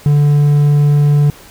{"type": "tone", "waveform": "triangle", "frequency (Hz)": 146, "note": "D3", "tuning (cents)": -10, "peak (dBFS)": -5, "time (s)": [0.06, 1.3], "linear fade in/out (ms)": 0, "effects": ["pink hiss -39 dBFS RMS until 1.5 s"]}